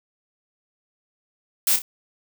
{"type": "noise with echo", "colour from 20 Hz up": "blue", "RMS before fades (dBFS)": -19, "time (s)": [1.67, 1.76], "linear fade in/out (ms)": 2, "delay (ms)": 30, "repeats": 2, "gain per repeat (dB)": -8, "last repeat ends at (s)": 1.82, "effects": []}